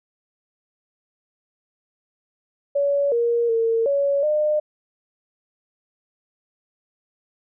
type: tone with pitch steps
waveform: sine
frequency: 566 / 470.6 / 455.3 / 562 / 605 Hz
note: C#5 / A#4 / A#4 / C#5 / D#5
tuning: +36 / +16 / -41 / +24 / -49 cents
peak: -17 dBFS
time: 2.75-4.6 s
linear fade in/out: 10 ms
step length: 370 ms
effects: none